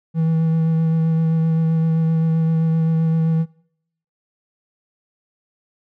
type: tone with vibrato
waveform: triangle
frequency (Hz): 162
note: E3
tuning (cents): -30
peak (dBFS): -13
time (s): 0.14-3.46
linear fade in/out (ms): 50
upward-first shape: sine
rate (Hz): 7.7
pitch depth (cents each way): 14
effects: noise-tail reverb RT60 0.7 s tail -22 dB re dry